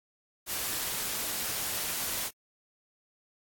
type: noise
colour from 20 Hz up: white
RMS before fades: -33 dBFS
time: 0.46-2.31 s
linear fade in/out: 50 ms
effects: AAC 64 kbps